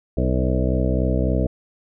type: harmonic tone with a mistuned harmonic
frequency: 63.6 Hz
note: C2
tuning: 48 cents flat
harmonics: 1 / 2 / 3 / 4 / 5 / 7 / 8 / 9 / 10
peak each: -21 / -24 / -26 / -27 / -28 / -29 / -30 / -31 / -31 dBFS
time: 0.17-1.47 s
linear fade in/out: 5 ms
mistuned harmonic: 9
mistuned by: -18 cents
effects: none